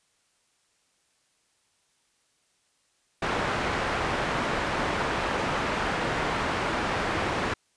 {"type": "low-pass noise", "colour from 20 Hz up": "white", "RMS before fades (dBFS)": -28, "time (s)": [3.22, 7.54], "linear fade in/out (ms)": 5, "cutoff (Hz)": 1500, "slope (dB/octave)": 12, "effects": ["white hiss -69 dBFS RMS until 7.76 s", "resampled to 22050 Hz"]}